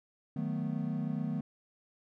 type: chord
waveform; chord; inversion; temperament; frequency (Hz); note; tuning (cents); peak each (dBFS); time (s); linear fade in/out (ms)
triangle; B dominant seventh; first; equal; 155.56 / 185 / 220 / 246.9; D#3 / F#3 / A3 / B3; 0 / 0 / 0 / 0; -34 / -37 / -35 / -36; 0.36-1.41; 5
effects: none